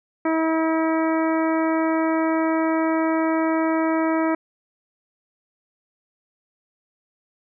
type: harmonic tone with a mistuned harmonic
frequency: 321.7 Hz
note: E4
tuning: 42 cents flat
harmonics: 1 / 2 / 3 / 4 / 5 / 6 / 7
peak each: -20 / -25 / -28 / -30 / -35 / -35 / -36 dBFS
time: 0.25-4.35 s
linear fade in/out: 5 ms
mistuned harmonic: 7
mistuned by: +16 cents
effects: none